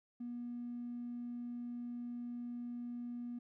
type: tone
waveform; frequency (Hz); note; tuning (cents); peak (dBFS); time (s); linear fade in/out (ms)
triangle; 240.9; B3; -43; -37; 0.2-3.39; 10
effects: tanh soft clip ceiling -38 dBFS